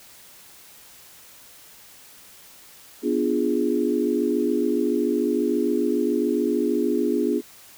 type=chord; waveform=sine; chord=B diminished seventh; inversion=none; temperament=equal with one note detuned; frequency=246.9 / 293.7 / 347.8 / 415.3 Hz; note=B3 / D4 / F4 / Ab4; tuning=0 / 0 / -7 / 0 cents; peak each=-25 dBFS; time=3.02-7.42 s; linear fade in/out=50 ms; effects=white hiss -48 dBFS RMS until 7.77 s